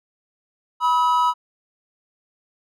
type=tone pair together; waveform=triangle; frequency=980 / 1280.2 Hz; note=B5 / D#6; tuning=-14 / +49 cents; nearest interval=perfect fourth; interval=463 cents; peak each=-15 / -19 dBFS; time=0.8-1.34 s; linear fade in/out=50 ms; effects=none